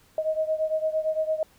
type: beating tone pair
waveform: sine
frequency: 626 / 634.8 Hz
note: D#5 / D#5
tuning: +10 / +35 cents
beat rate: 8.8 Hz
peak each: -25 / -28 dBFS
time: 0.18-1.43 s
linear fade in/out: 2 ms
effects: pink hiss -59 dBFS RMS until 1.58 s